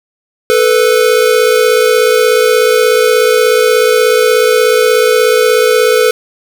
square tone pair together, 438.2 / 494.8 Hz, A4 / B4, -7 / +3 cents, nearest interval major second, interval 210 cents, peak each -10 dBFS, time 0.5-6.11 s, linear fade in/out 0 ms, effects none

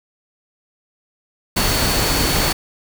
sine tone in noise, 4450 Hz, C#8, 6 cents sharp, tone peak -25 dBFS, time 1.56-2.53 s, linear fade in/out 10 ms, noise pink, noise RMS -18 dBFS, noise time 1.56-2.53 s, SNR -10 dB, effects none

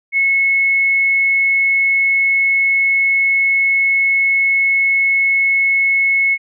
sine tone, 2190 Hz, C#7, 22 cents flat, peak -11 dBFS, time 0.12-6.38 s, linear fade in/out 50 ms, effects none

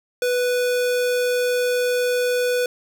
square tone, 493.9 Hz, B4, in tune, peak -19 dBFS, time 0.22-2.66 s, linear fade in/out 2 ms, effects none

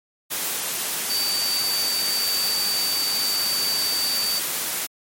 sine tone in noise, 4603 Hz, D8, 36 cents flat, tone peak -22 dBFS, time 1.09-4.4 s, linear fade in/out 20 ms, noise white, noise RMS -26 dBFS, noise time 0.3-4.87 s, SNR +1 dB, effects high-pass 150 Hz 12 dB/octave + MP3 64 kbps

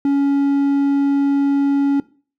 triangle tone, 280 Hz, C#4, 18 cents sharp, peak -11 dBFS, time 0.05-2 s, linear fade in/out 2 ms, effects noise-tail reverb RT60 0.4 s tail -19 dB re dry

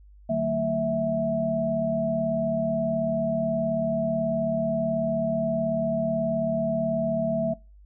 sine tone cluster, 152.6 / 188.5 / 227 / 655 Hz, D#3 / F#3 / A#3 / E5, -33 / +32 / -46 / -11 cents, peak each -33 / -33 / -28 / -24 dBFS, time 0.29-7.54 s, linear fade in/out 10 ms, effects noise-tail reverb RT60 0.3 s tail -24 dB re dry + added 50 Hz sine -48 dBFS peak until 7.85 s

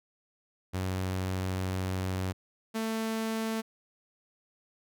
sawtooth tone pair in turn, 93.4 / 222.6 Hz, F#2 / A3, +17 / +20 cents, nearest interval octave + minor third, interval 1503 cents, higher second, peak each -26 dBFS, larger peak neither, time 0.73-2.33 / 2.74-3.62 s, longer first, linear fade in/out 20 ms, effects none

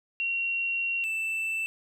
sine / triangle tone pair in turn, 2743 / 2657 Hz, F7 / E7, -32 / +13 cents, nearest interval minor second, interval 55 cents, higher first, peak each -26 dBFS, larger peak neither, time 0.2-1.04 / 1.04-1.66 s, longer first, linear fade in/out 0 ms, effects none

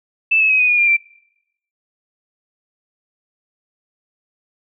sine tone with pitch steps, 2637 / 2587 / 2538 / 2490 / 2443 / 2397 / 2352 Hz, E7 / E7 / D#7 / D#7 / D#7 / D7 / D7, 0 / -33 / +34 / +1 / -32 / +35 / +2 cents, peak -11 dBFS, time 0.31-0.968 s, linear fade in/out 10 ms, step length 94 ms, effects noise-tail reverb RT60 0.8 s tail -22 dB re dry

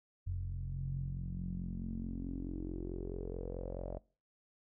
sawtooth tone with low-pass filter sweep, 44.61 Hz, F1, 38 cents sharp, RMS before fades -40 dBFS, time 0.26-3.99 s, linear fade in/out 10 ms, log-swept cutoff 97 to 620 Hz, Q 6.3, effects noise-tail reverb RT60 0.4 s tail -24 dB re dry

